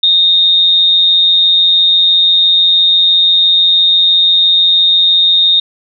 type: tone with amplitude modulation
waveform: sine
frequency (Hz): 3697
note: A#7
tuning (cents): -15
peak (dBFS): -4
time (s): 0.03-5.6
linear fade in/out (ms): 5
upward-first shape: sine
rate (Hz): 174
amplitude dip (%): 40
effects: none

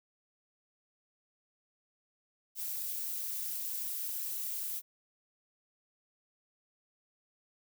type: noise with amplitude modulation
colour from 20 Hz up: violet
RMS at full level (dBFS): -34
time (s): 2.55-4.82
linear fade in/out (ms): 50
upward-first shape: sine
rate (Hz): 231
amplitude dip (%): 75
effects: none

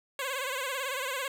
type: tone with vibrato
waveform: 10% pulse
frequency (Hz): 531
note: C5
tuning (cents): +25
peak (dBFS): -23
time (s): 0.19-1.28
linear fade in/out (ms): 2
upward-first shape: sine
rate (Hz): 18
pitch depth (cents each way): 99
effects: none

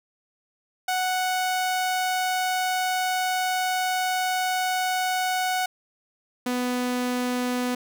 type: tone pair in turn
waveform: sawtooth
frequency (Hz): 740 / 248.2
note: F#5 / B3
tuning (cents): 0 / +9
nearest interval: octave + perfect fifth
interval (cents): 1891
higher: first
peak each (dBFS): -19 / -20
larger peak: first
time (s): 0.88-5.66 / 6.46-7.75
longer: first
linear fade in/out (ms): 5
effects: none

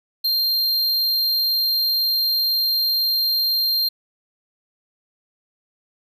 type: tone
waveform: square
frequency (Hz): 4186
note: C8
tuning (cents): 0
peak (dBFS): -18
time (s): 0.24-3.89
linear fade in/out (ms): 10
effects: none

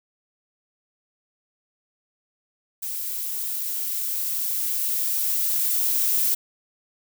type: noise with level ramp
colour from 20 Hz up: violet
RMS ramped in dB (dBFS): -30 to -21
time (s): 2.82-6.35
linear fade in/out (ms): 10
effects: none

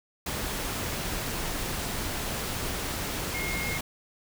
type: tone in noise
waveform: sine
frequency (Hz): 2145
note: C7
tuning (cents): +42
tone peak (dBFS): -32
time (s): 3.34-3.78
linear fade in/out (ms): 5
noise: pink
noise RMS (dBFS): -32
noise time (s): 0.26-3.81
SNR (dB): -3
effects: none

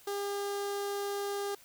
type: tone with notch filter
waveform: sawtooth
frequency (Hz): 403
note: G4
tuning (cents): +48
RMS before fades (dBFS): -35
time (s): 0.07-1.55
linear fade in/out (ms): 5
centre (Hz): 2300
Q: 1.8
effects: white hiss -58 dBFS RMS until 1.64 s

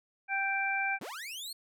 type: harmonic tone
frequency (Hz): 784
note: G5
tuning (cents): 0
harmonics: 1 / 2 / 3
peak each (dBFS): -34 / -33 / -32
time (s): 0.28-0.99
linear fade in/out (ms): 50
type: linear sweep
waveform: sawtooth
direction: up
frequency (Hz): 130.9 to 4409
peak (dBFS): -36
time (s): 1.01-1.53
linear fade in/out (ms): 5
effects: none

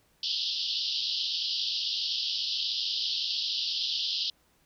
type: band-pass noise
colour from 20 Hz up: white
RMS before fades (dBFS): -31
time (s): 0.23-4.3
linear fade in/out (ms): 2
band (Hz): 2900 to 5200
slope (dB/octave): 96
effects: pink hiss -67 dBFS RMS until 4.65 s

